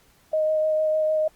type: tone with vibrato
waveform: sine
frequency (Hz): 622.3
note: D#5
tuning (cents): 0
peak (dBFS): -19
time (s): 0.33-1.28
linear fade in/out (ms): 5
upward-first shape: sine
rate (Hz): 6.6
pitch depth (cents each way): 11
effects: pink hiss -59 dBFS RMS until 1.35 s + Opus 48 kbps